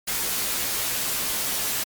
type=noise with comb filter; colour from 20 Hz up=white; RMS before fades=-26 dBFS; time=0.07-1.84 s; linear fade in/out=10 ms; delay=13 ms; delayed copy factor=-0.6; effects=MP3 96 kbps